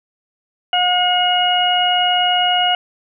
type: harmonic tone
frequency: 721 Hz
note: F#5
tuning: 45 cents flat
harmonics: 1 / 2 / 3 / 4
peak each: -16 / -23 / -27 / -16 dBFS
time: 0.73-2.75 s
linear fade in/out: 2 ms
effects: none